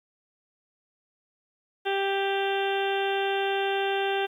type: harmonic tone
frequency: 393 Hz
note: G4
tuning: 4 cents sharp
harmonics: 1 / 2 / 3 / 4 / 5 / 6 / 7 / 8 / 9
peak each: -27 / -29 / -43 / -33 / -41 / -42 / -36 / -38 / -40 dBFS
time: 1.85-4.27 s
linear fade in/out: 20 ms
effects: 10-bit